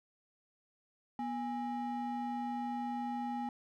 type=ring-modulated tone; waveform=triangle; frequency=533 Hz; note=C5; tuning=32 cents sharp; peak=-30 dBFS; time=1.19-3.49 s; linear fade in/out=2 ms; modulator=290 Hz; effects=none